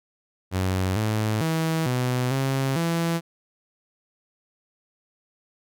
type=tone with pitch steps; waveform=sawtooth; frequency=93.6 / 108.3 / 161.5 / 125.6 / 134.6 / 167.3 Hz; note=F#2 / A2 / E3 / B2 / C3 / E3; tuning=+20 / -27 / -35 / +30 / +49 / +26 cents; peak=-18 dBFS; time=0.51-3.21 s; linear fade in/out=50 ms; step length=450 ms; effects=none